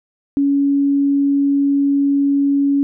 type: tone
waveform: sine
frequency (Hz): 280.5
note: C#4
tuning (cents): +21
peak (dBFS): -12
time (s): 0.37-2.83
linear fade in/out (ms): 0
effects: none